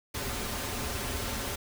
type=noise with comb filter; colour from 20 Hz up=pink; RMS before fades=-34 dBFS; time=0.14-1.56 s; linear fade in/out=10 ms; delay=6.2 ms; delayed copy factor=-0.55; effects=none